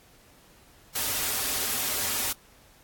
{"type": "noise with comb filter", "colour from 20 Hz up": "white", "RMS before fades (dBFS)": -28, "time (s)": [0.95, 2.33], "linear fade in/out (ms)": 10, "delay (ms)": 5.9, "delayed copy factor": -0.55, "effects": ["pink hiss -57 dBFS RMS until 2.83 s", "AAC 64 kbps"]}